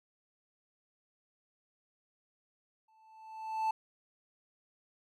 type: tone with exponential growth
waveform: triangle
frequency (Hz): 880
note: A5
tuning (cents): 0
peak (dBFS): -25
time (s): 2.88-3.71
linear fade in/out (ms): 5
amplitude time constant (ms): 180
effects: none